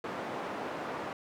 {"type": "band-pass noise", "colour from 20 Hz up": "white", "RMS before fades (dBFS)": -38, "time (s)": [0.04, 1.13], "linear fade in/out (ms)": 2, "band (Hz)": [180, 1000], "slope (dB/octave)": 12, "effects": []}